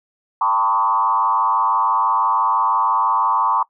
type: tone with frequency modulation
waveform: sine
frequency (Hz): 1013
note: B5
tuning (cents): +44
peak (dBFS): -14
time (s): 0.41-3.63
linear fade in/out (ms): 5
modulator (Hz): 106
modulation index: 1.5
effects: noise-tail reverb RT60 0.1 s tail -21 dB re dry